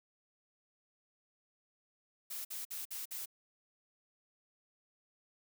blue noise bursts, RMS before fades -42 dBFS, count 5, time 2.3-3.258 s, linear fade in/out 10 ms, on 150 ms, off 52 ms, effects none

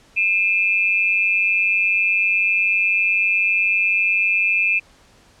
sine tone pair together, 2422 / 2614 Hz, D#7 / E7, -47 / -15 cents, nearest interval minor second, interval 132 cents, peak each -18 dBFS, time 0.16-4.8 s, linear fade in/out 20 ms, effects pink hiss -52 dBFS RMS until 5.4 s + low-pass 8000 Hz 12 dB/octave

